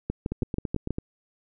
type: two click trains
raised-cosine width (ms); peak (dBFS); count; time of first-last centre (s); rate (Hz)
3; -16 / -14; 7 / 6; 0.32-0.984 / 0.1-0.906; 9.03 / 6.2
effects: none